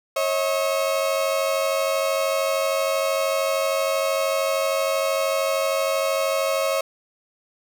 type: tone pair together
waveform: 35% pulse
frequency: 546 / 639 Hz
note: C#5 / D#5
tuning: -26 / +46 cents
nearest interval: minor third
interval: 272 cents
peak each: -21 / -22 dBFS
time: 0.16-6.81 s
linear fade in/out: 5 ms
effects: none